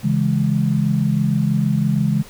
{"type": "chord", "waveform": "sine", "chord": "C# minor", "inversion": "none", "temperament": "equal", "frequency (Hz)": [138.59, 164.81, 207.7], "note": ["C#3", "E3", "G#3"], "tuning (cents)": [0, 0, 0], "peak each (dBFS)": [-19, -20, -19], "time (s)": [0.03, 2.23], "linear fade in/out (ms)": 20, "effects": ["pink hiss -42 dBFS RMS until 2.29 s"]}